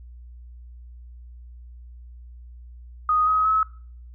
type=tone with pitch steps; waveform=sine; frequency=1244.5 / 1267 / 1289.9 Hz; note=D#6 / D#6 / E6; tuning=0 / +31 / -38 cents; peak=-17 dBFS; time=3.09-3.63 s; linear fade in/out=2 ms; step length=180 ms; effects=noise-tail reverb RT60 0.5 s tail -21 dB re dry + added 60 Hz sine -40 dBFS peak until 4.14 s